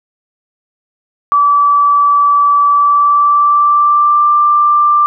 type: tone with pitch glide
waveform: sine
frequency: 1154 to 1183 Hz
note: D6 to D6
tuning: -31 to +12 cents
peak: -6 dBFS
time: 1.32-5.06 s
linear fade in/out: 0 ms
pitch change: +43 cents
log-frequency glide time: 2.69-4.3 s
effects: none